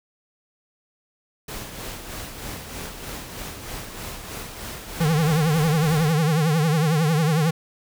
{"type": "noise with tremolo", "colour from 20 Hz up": "pink", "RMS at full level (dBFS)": -33, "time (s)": [1.48, 6.12], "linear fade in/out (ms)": 5, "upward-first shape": "sine", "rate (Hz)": 3.2, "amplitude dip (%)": 45}
{"type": "tone with vibrato", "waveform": "square", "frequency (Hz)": 157.1, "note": "D#3", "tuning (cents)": 17, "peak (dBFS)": -18, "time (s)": [5, 7.51], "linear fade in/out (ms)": 10, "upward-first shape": "triangle", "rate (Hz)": 11, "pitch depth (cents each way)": 150}
{"effects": []}